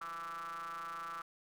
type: ring-modulated tone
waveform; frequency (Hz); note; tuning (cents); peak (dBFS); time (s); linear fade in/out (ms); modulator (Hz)
square; 82.41; E2; 0; -39; 0.01-1.22; 5; 1250
effects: none